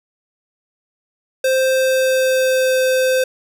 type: tone with pitch glide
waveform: square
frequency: 523.3 to 517 Hz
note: C5 to C5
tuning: 0 to -21 cents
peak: -14 dBFS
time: 1.44-3.24 s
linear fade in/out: 5 ms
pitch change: -21 cents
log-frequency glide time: 1.73-2.82 s
effects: none